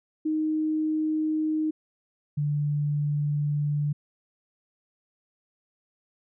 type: tone pair in turn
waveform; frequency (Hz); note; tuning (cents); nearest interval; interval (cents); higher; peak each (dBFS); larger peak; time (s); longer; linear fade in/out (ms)
sine; 311.1 / 146.82; D#4 / D3; 0 / 0; octave + minor second; 1300; first; -23; neither; 0.25-1.71 / 2.37-3.93; second; 10
effects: none